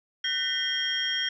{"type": "tone cluster", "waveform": "sine", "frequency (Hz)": [1512, 1830, 1986, 3217, 5570], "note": ["F#6", "A#6", "B6", "G7", "F8"], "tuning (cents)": [37, -32, 9, 44, -5], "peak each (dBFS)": [-36, -34, -36, -27, -36], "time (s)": [0.24, 1.29], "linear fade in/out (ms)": 5, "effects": []}